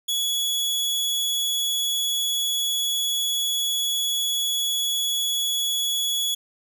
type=tone; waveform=sawtooth; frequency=3379 Hz; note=G#7; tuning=29 cents sharp; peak=-19 dBFS; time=0.08-6.35 s; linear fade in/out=10 ms; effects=none